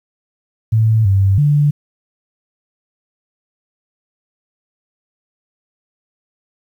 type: tone with pitch steps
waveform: sine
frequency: 110.7 / 97.4 / 146.4 Hz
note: A2 / G2 / D3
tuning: +11 / -11 / -5 cents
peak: -9 dBFS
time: 0.72-1.71 s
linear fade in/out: 10 ms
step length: 330 ms
effects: 8-bit